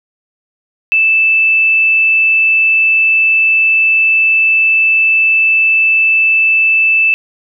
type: tone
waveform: sine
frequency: 2637 Hz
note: E7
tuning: in tune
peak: -7 dBFS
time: 0.92-7.14 s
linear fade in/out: 0 ms
effects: none